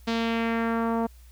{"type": "tone with low-pass filter sweep", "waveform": "sawtooth", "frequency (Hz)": 229.1, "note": "A#3", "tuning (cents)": -30, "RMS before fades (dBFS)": -26, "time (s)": [0.07, 1.07], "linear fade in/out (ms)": 10, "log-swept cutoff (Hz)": [4400, 860], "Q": 1.8, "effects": ["added 60 Hz sine -47 dBFS peak until 1.31 s", "white hiss -60 dBFS RMS until 1.31 s"]}